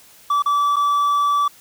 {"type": "tone with dropouts", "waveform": "triangle", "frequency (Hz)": 1155, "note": "D6", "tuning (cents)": -29, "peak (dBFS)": -13, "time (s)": [0.3, 1.48], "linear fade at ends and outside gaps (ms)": 5, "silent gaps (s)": [[0.423, 0.459], [0.76, 0.765]], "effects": ["white hiss -48 dBFS RMS until 1.6 s"]}